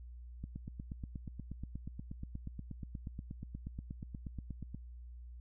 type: click train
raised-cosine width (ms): 5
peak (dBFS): -30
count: 37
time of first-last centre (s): 0.44-4.746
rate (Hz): 8.36
effects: added 60 Hz sine -47 dBFS peak until 5.4 s